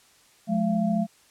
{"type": "tone cluster", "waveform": "sine", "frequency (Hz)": [178.7, 212.8, 682], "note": ["F3", "G#3", "F5"], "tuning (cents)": [40, 42, -41], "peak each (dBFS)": [-27, -23, -29], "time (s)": [0.47, 1.07], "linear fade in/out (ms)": 50, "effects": ["white hiss -58 dBFS RMS until 1.3 s", "low-pass 10000 Hz 12 dB/octave"]}